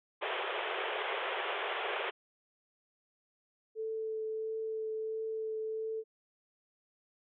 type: band-pass noise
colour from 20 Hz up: pink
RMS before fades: -36 dBFS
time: 0.21-2.11 s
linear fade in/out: 20 ms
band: 370 to 3400 Hz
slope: 96 dB/octave
type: tone with vibrato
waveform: sine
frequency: 440 Hz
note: A4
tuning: in tune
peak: -34 dBFS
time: 3.75-6.04 s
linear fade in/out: 50 ms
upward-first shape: triangle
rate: 1.5 Hz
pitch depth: 11 cents each way
effects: none